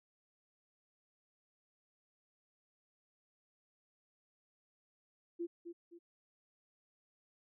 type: tone with echo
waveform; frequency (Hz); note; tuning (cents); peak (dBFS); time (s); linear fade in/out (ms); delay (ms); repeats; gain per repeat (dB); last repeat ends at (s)
sine; 342.7; F4; -33; -36; 5.39-5.47; 20; 260; 2; -8; 5.99
effects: none